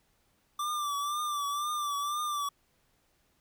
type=tone with vibrato; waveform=square; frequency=1174.7 Hz; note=D6; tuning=in tune; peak=-31 dBFS; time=0.59-2.49 s; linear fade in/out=5 ms; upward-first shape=triangle; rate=2 Hz; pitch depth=64 cents each way; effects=pink hiss -71 dBFS RMS until 3.4 s